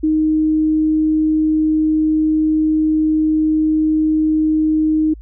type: tone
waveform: sine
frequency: 311.1 Hz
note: D#4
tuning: in tune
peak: -12 dBFS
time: 0.03-5.14 s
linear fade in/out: 10 ms
effects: added 54 Hz sine -33 dBFS peak until 5.21 s